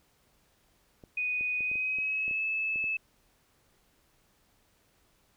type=clicks; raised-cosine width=2 ms; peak=-35 dBFS; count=10; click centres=1.038 / 1.41 / 1.607 / 1.715 / 1.756 / 1.986 / 2.28 / 2.311 / 2.759 / 2.841 s
type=tone with pitch glide; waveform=sine; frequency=2486 to 2608 Hz; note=D#7 to E7; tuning=-2 to -19 cents; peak=-28 dBFS; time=1.17-2.97 s; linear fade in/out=5 ms; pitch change=+83 cents; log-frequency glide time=1.6-2.44 s
effects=pink hiss -68 dBFS RMS until 5.36 s